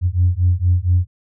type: beating tone pair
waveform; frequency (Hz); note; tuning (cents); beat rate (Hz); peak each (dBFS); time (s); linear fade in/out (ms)
sine; 87.31 / 91.61; F2 / F#2; 0 / -17; 4.3; -15; 0.01-1.07; 50
effects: tanh soft clip ceiling -6 dBFS